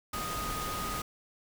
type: tone in noise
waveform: sine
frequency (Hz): 1242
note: D#6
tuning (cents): -3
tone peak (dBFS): -36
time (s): 0.13-1.02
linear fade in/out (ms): 5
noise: pink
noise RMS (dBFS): -37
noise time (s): 0.13-1.02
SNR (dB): -2
effects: none